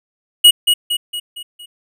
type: tone with echo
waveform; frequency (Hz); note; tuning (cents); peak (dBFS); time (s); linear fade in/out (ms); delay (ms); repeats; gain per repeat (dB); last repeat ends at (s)
square; 2902; F#7; -34; -4; 0.44-0.51; 10; 230; 5; -6; 1.66
effects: none